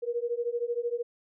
sine beating tone pair, 469.6 / 482.6 Hz, A#4 / B4, +13 / -40 cents, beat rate 13 Hz, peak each -31 dBFS, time 0.02-1.03 s, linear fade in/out 20 ms, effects none

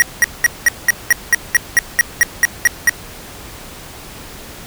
square tone bursts, 1900 Hz, A#6, 33 cents sharp, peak -7 dBFS, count 14, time 0-2.894 s, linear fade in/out 0 ms, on 21 ms, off 200 ms, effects pink hiss -34 dBFS RMS until 4.66 s

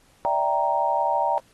sine chord, E half-diminished seventh, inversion third, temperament equal, 587.3 / 659.3 / 784 / 932.3 Hz, D5 / E5 / G5 / Bb5, 0 / 0 / 0 / 0 cents, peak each -27 / -28 / -25 / -23 dBFS, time 0.25-1.38 s, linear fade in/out 0 ms, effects pink hiss -59 dBFS RMS until 1.53 s + AAC 32 kbps

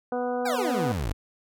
harmonic tone, 246.9 Hz, B3, in tune, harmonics 1 / 2 / 3 / 4 / 5 / 6, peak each -32 / -28 / -31 / -40 / -41 / -42 dBFS, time 0.12-0.92 s, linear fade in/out 2 ms
25% pulse exponential sweep, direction down, 830.6 to 43 Hz, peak -23 dBFS, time 0.45-1.13 s, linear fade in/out 10 ms
effects none

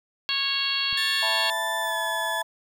harmonic tone, 551 Hz, C#5, 11 cents flat, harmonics 2 / 3 / 4 / 5 / 6 / 7 / 8, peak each -36 / -34 / -37 / -29 / -28 / -35 / -28 dBFS, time 0.29-1.5 s, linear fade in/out 0 ms
click, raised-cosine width 5 ms, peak -32 dBFS, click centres 0.928 s
30% pulse tone with pitch glide, 1760 to 1716.8 Hz, A6 to A6, 0 to -43 cents, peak -25 dBFS, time 0.97-2.42 s, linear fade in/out 5 ms, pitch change -43 cents, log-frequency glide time 1.8-1.97 s
sine chord, E suspended fourth, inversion none, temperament equal, 659.3 / 880 / 987.8 Hz, E5 / A5 / B5, 0 / 0 / 0 cents, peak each -32 / -31 / -32 dBFS, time 1.22-2.43 s, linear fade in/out 10 ms
effects 9-bit

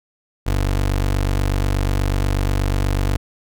25% pulse tone, 48.25 Hz, G1, 27 cents flat, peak -13 dBFS, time 0.46-3.17 s, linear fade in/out 10 ms, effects none

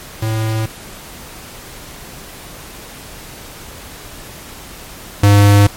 square tone pair in turn, 110.5 / 101.69 Hz, A2 / G#2, +8 / -36 cents, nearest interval minor second, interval 144 cents, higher first, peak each -16 / -6 dBFS, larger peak second, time 0.22-0.66 / 5.23-5.67 s, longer neither, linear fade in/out 5 ms, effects pink hiss -34 dBFS RMS until 5.76 s + MP3 64 kbps

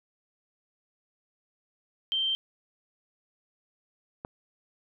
sine tone, 3136 Hz, G7, in tune, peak -25 dBFS, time 2.12-2.35 s, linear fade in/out 0 ms
click, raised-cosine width 1 ms, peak -22 dBFS, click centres 4.249 s
effects none

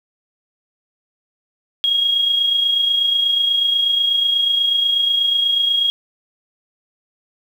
sine tone with amplitude modulation, 3281 Hz, G#7, 22 cents flat, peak -12 dBFS, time 1.84-5.9 s, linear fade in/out 0 ms, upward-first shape sine, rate 28.2 Hz, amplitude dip 45%, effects 7-bit

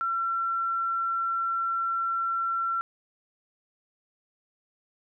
sine tone, 1355 Hz, E6, 47 cents sharp, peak -25 dBFS, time 0.01-2.81 s, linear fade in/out 0 ms, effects none

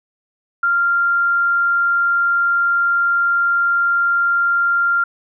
sine tone, 1390 Hz, F6, 9 cents flat, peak -13 dBFS, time 0.63-5.04 s, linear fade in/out 5 ms, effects none

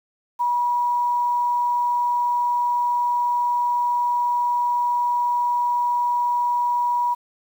sine tone with quantisation, 967 Hz, B5, 37 cents flat, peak -18 dBFS, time 0.39-7.15 s, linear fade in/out 20 ms, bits 8, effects none

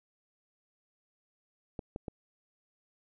clicks, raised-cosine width 2 ms, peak -24 dBFS, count 3, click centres 1.792 / 1.961 / 2.082 s, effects none

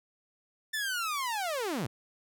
sawtooth linear sweep, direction down, 1791 to 97.1 Hz, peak -27 dBFS, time 0.73-1.87 s, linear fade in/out 10 ms, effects none

